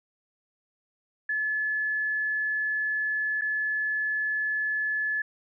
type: tone with dropouts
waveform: sine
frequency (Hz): 1720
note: A6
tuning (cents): -40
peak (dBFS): -25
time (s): 1.29-5.22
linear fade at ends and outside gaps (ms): 5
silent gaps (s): 3.412-3.418
effects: none